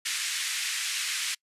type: band-pass noise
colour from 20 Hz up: pink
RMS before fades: -31 dBFS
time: 0.05-1.35 s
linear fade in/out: 10 ms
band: 1800 to 10000 Hz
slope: 24 dB/octave
effects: noise-tail reverb RT60 0.1 s tail -26 dB re dry + resampled to 32000 Hz